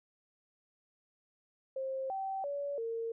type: tone with pitch steps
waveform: sine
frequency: 531 / 773 / 569 / 457.2 Hz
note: C5 / G5 / C#5 / A#4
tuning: +25 / -24 / +45 / -34 cents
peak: -34 dBFS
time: 1.76-3.12 s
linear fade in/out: 5 ms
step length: 340 ms
effects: none